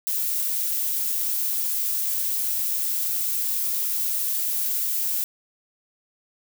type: noise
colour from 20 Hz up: violet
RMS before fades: -25 dBFS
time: 0.07-5.24 s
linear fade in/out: 0 ms
effects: none